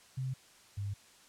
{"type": "tone pair in turn", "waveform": "sine", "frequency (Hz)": [130.81, 100.61], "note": ["C3", "G2"], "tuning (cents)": [0, 46], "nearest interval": "perfect fourth", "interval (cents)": 454, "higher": "first", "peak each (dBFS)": [-33, -34], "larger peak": "first", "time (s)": [[0.17, 0.34], [0.77, 0.94]], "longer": "neither", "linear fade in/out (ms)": 10, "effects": ["white hiss -60 dBFS RMS until 1.28 s", "low-pass 9000 Hz 12 dB/octave"]}